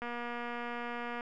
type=click train; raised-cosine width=0.5 ms; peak=-25 dBFS; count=285; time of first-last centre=0.02-1.208 s; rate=239 Hz; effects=none